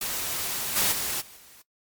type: noise with level steps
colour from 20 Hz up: white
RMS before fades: -30 / -23 / -29 / -48 / -51 dBFS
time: 0.01-1.62 s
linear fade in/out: 5 ms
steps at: 0.75 / 0.91 / 1.2 / 1.36 s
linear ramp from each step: 20 ms
effects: noise-tail reverb RT60 0.1 s tail -18 dB re dry + MP3 96 kbps